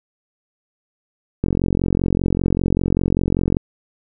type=click train; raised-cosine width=3 ms; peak=-5 dBFS; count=97; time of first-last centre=1.44-3.569 s; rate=45.1 Hz; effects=none